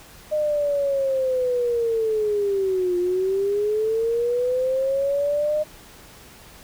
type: linear two-way sweep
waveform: sine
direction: down then up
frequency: 613 to 352.1 to 613 Hz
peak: -19 dBFS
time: 0.31-5.64 s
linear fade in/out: 20 ms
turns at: 2.98 s
effects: pink hiss -46 dBFS RMS until 6.63 s